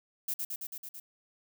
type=noise with echo; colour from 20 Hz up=violet; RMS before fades=-33 dBFS; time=0.28-0.34 s; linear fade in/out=5 ms; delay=110 ms; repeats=6; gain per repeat=-2 dB; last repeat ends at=1 s; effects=none